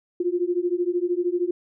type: beating tone pair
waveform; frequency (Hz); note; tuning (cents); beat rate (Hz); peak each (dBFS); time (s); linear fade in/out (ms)
sine; 346.8 / 359.8; F4 / F#4; -12 / -48; 13; -24 / -24; 0.2-1.51; 5
effects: none